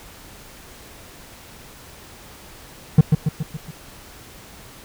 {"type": "tone with echo", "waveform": "triangle", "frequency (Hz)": 153.7, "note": "D#3", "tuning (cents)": -21, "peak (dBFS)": -3, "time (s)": [2.98, 3.01], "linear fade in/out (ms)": 5, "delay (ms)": 140, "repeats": 5, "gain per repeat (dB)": -5, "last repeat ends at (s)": 3.71, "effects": ["pink hiss -43 dBFS RMS until 4.84 s"]}